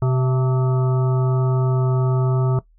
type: harmonic tone with a mistuned harmonic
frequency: 128.5 Hz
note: C3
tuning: 31 cents flat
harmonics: 1 / 3 / 5 / 7 / 9 / 10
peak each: -16 / -26 / -30 / -33 / -35 / -36 dBFS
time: 0.02-2.59 s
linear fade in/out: 2 ms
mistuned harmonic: 5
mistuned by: +51 cents
effects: noise-tail reverb RT60 0.1 s tail -17 dB re dry + added 40 Hz sine -51 dBFS peak until 2.78 s